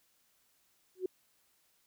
sine tone with exponential growth, 370 Hz, F#4, in tune, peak -27 dBFS, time 0.95-1.06 s, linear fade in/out 5 ms, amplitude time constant 22 ms, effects white hiss -72 dBFS RMS until 1.86 s

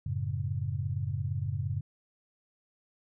sine chord, F# minor, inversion none, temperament equal, 92.5 / 110 / 138.59 Hz, F#2 / A2 / C#3, 0 / 0 / 0 cents, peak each -34 dBFS, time 0.06-1.81 s, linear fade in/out 5 ms, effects none

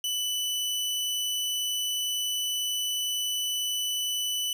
sawtooth tone, 2983 Hz, F#7, 13 cents sharp, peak -24 dBFS, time 0.04-4.53 s, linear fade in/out 2 ms, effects none

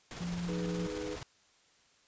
pink noise with tremolo, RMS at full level -43 dBFS, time 0.11-1.23 s, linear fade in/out 0 ms, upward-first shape square, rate 19 Hz, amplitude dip 30%
sine tone, 174.4 Hz, F3, 2 cents flat, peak -34 dBFS, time 0.2-0.87 s, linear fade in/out 10 ms
triangle chord, G# minor, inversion second, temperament equal, 311.1 / 415.3 / 493.9 Hz, D#4 / G#4 / B4, 0 / 0 / 0 cents, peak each -39 dBFS, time 0.48-1.16 s, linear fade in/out 10 ms
effects white hiss -66 dBFS RMS until 2.07 s + resampled to 16000 Hz

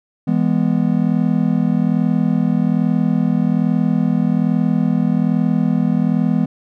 triangle chord, E major, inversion none, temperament just, 164.81 / 206 / 247.2 Hz, E3 / G#3 / B3, 0 / -14 / +2 cents, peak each -16 dBFS, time 0.27-6.46 s, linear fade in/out 10 ms, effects none

